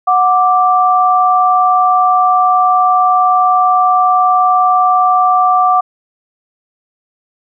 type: tone pair together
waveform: sine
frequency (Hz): 734.4 / 1174.7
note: F#5 / D6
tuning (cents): -13 / 0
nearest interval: minor sixth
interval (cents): 813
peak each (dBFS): -10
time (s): 0.07-5.81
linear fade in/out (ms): 10
effects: none